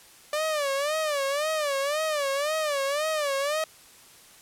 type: tone with vibrato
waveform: sawtooth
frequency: 587.3 Hz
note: D5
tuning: in tune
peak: -21 dBFS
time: 0.33-3.64 s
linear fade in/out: 2 ms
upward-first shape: sine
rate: 1.9 Hz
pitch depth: 130 cents each way
effects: white hiss -52 dBFS RMS until 4.41 s + low-pass 12000 Hz 12 dB/octave